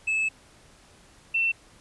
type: tone pair in turn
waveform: triangle / sine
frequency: 2607 / 2691 Hz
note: E7 / E7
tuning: -20 / +35 cents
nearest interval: minor second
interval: 55 cents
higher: second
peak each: -21 dBFS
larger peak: neither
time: 0.07-0.29 / 1.34-1.52 s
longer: first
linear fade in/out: 10 ms
effects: pink hiss -55 dBFS RMS until 1.8 s + resampled to 24000 Hz